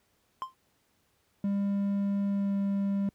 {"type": "tone with exponential decay", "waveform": "triangle", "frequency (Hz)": 1046.5, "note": "C6", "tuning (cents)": 0, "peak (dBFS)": -26, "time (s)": [0.42, 0.54], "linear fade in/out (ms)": 0, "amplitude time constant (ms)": 26}
{"type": "tone with pitch glide", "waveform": "triangle", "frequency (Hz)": [199.8, 198.42], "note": ["G3", "G3"], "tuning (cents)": [33, 21], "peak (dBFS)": -24, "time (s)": [1.44, 3.09], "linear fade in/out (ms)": 2, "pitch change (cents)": -12, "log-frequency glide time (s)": [2.29, 2.55]}
{"effects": ["pink hiss -71 dBFS RMS until 3.14 s", "high-pass 60 Hz 12 dB/octave"]}